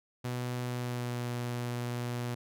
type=tone with pitch glide; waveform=sawtooth; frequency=123.47 to 121.28 Hz; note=B2 to B2; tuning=0 to -31 cents; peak=-29 dBFS; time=0.24-2.35 s; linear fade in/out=10 ms; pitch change=-31 cents; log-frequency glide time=0.64-1.26 s; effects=none